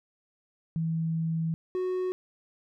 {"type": "tone pair in turn", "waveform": ["sine", "triangle"], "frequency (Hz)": [162.8, 368.2], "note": ["E3", "F#4"], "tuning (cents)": [-21, -8], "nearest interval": "octave + major second", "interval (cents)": 1413, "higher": "second", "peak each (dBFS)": [-26, -25], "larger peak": "second", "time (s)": [[0.76, 1.54], [1.75, 2.12]], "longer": "first", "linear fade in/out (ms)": 0, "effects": []}